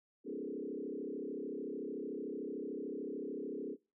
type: tone with frequency modulation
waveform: sine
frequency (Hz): 346.8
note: F4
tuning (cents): -12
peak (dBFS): -38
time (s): 0.24-3.77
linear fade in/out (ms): 50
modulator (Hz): 33.5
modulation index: 3.2
effects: noise-tail reverb RT60 0.3 s tail -22 dB re dry

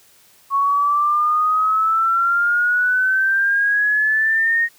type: exponential sweep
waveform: sine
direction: up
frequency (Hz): 1102 to 1864.7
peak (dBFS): -14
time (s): 0.5-4.69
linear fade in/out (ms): 50
effects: white hiss -52 dBFS RMS until 4.78 s + high-pass 60 Hz 12 dB/octave

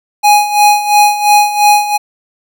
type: tone with tremolo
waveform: square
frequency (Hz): 830.6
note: G#5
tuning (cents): 0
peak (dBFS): -4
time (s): 0.23-1.98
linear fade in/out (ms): 20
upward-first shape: sine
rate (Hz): 2.9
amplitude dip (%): 75
effects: none

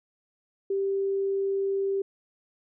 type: tone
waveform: sine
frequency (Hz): 392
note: G4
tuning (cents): 0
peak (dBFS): -24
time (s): 0.7-2.02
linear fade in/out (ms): 5
effects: none

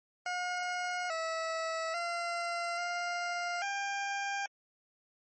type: tone with pitch steps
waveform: 20% pulse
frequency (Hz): 719 / 650 / 688 / 701 / 798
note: F#5 / E5 / F5 / F5 / G5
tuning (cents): -50 / -24 / -26 / +6 / +31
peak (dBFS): -28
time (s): 0.26-4.46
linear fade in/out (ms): 2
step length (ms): 840
effects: MP3 32 kbps

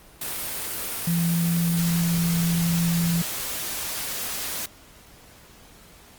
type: tone in noise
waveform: sine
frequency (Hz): 169.3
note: E3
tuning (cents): +46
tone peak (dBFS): -20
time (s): 1.07-3.22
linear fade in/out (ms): 5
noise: white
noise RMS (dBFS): -30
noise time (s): 0.21-4.66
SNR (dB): +7
effects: pink hiss -50 dBFS RMS until 6.18 s + Opus 32 kbps

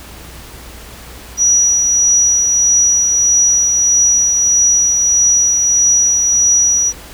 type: tone with tremolo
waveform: sine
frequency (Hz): 5830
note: F#8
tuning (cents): -26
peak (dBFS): -7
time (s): 1.37-6.93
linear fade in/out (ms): 50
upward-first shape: triangle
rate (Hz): 1.6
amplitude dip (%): 35
effects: added 60 Hz sine -37 dBFS peak until 7.13 s + pink hiss -35 dBFS RMS until 7.13 s

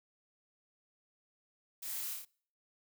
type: noise with echo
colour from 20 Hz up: blue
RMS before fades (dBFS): -43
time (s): 1.82-2.14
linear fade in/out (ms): 10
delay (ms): 28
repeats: 4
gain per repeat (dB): -2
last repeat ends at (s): 2.252
effects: noise-tail reverb RT60 0.5 s tail -24 dB re dry

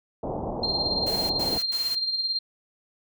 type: low-pass noise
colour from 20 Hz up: white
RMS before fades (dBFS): -31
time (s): 0.23-1.58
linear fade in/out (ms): 5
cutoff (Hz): 870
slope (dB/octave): 48
type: tone with tremolo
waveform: sine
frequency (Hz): 4186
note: C8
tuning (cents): 0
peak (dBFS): -22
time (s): 0.63-2.39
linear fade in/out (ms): 5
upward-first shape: sine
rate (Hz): 18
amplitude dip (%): 55
type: noise bursts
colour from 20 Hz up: white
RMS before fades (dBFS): -38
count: 3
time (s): 1.06-1.956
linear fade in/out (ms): 10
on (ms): 240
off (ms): 88
effects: none

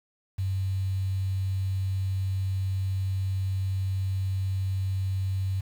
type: tone with quantisation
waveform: sine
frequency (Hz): 95.6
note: G2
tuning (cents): -43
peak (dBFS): -25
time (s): 0.38-5.61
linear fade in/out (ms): 10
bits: 8
effects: none

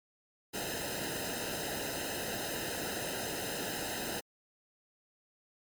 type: noise with comb filter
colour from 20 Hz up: pink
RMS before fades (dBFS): -37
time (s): 0.53-4.21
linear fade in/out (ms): 20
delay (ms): 0.88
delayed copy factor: -1
effects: MP3 96 kbps

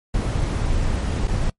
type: noise with dropouts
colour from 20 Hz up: brown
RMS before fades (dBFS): -21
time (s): 0.14-1.5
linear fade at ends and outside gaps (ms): 5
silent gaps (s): 1.274-1.279
effects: noise-tail reverb RT60 0.1 s tail -23 dB re dry + MP3 48 kbps

